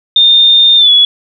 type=tone with pitch glide; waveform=sine; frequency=3631 to 3388 Hz; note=A#7 to G#7; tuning=-46 to +34 cents; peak=-3 dBFS; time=0.16-1.05 s; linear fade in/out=2 ms; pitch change=-120 cents; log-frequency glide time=0.77-0.91 s; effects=none